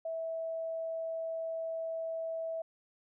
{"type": "tone", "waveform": "sine", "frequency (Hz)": 653, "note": "E5", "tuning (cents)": -17, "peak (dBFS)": -34, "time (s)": [0.05, 2.62], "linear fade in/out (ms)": 5, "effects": []}